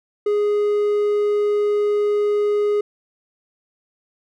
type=tone; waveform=triangle; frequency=414.7 Hz; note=G#4; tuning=3 cents flat; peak=-14 dBFS; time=0.26-2.81 s; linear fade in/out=5 ms; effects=none